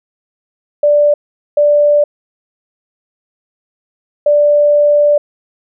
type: tone bursts at uneven times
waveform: sine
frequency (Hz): 587.3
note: D5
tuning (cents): 0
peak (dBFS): -6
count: 3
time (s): 0.83-1.14 / 1.57-2.04 / 4.26-5.18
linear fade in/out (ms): 5
effects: none